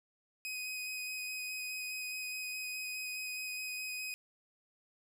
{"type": "tone with vibrato", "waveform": "sawtooth", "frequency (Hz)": 2510, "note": "D#7", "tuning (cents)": 15, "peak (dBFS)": -35, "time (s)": [0.45, 4.14], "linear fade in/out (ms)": 0, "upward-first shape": "square", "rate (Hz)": 4.8, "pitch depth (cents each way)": 8, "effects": []}